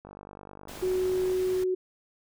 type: click train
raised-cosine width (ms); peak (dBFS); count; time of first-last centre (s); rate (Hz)
1; -30; 64; 0.05-1.318; 49.7
type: noise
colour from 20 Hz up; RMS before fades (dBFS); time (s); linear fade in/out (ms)
pink; -43; 0.68-1.64; 5
type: tone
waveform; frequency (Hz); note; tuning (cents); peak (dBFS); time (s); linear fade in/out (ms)
sine; 370; F#4; 0; -24; 0.82-1.75; 10
effects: none